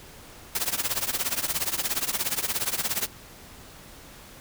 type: noise with tremolo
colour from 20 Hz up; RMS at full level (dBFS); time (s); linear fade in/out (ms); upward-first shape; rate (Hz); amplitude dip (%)
white; -24; 0.55-3.07; 2; triangle; 17; 95
effects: pink hiss -47 dBFS RMS until 4.4 s